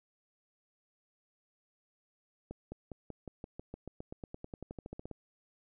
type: accelerating click train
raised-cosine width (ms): 2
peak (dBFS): -29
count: 23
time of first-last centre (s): 2.51-5.113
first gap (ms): 210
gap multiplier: 0.94
effects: none